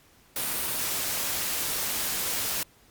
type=noise; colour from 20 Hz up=white; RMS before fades=-29 dBFS; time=0.36-2.63 s; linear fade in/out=2 ms; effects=pink hiss -59 dBFS RMS until 2.9 s + Opus 48 kbps